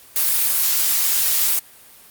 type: noise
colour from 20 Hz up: blue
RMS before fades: -18 dBFS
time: 0.16-1.59 s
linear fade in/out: 0 ms
effects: white hiss -46 dBFS RMS until 2.1 s + Opus 32 kbps